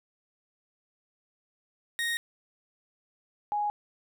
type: tone pair in turn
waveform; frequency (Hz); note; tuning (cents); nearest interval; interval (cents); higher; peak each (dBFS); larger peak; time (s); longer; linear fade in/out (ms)
30% pulse / sine; 1864.7 / 830.6; A#6 / G#5; 0 / 0; octave + major second; 1400; first; -25 / -26; first; 1.99-2.17 / 3.52-3.7; neither; 0
effects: none